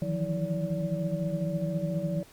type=tone cluster; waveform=sine; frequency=155.6 / 165.4 / 179.7 / 322.3 / 575 Hz; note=D#3 / E3 / F3 / E4 / D5; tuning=0 / +6 / +50 / -39 / -37 cents; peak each=-34 / -32 / -33 / -40 / -34 dBFS; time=0.02-2.23 s; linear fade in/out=2 ms; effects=pink hiss -55 dBFS RMS until 2.32 s + Opus 48 kbps